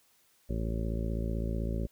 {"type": "harmonic tone", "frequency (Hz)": 55.8, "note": "A1", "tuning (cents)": 25, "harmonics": [1, 2, 3, 4, 5, 6, 7, 8, 9, 10], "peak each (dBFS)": [-32, -37, -39, -39, -47, -44, -44, -49, -52, -45], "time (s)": [0.49, 1.87], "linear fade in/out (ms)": 10, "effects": ["white hiss -67 dBFS RMS until 1.91 s"]}